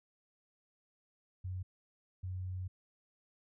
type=tone bursts at uneven times; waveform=sine; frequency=92.2 Hz; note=F#2; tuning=6 cents flat; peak=-37 dBFS; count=2; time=1.44-1.63 / 2.23-2.68 s; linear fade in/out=10 ms; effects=none